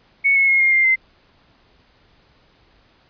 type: tone with pitch steps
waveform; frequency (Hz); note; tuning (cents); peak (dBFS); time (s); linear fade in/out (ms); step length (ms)
sine; 2215 / 2186 / 2157 / 2128 / 2100 / 2073; C#7 / C#7 / C#7 / C7 / C7 / C7; -2 / -25 / -48 / +29 / +6 / -17; -12; 0.24-0.96; 20; 120
effects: pink hiss -56 dBFS RMS until 3.09 s + resampled to 11025 Hz